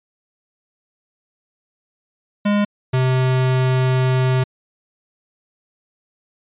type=tone pair in turn; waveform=square; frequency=205.5 / 129.23 Hz; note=G#3 / C3; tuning=-18 / -21 cents; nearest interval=minor sixth; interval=803 cents; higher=first; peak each=-15 dBFS; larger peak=neither; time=2.45-2.65 / 2.93-4.44 s; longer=second; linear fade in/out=10 ms; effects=resampled to 8000 Hz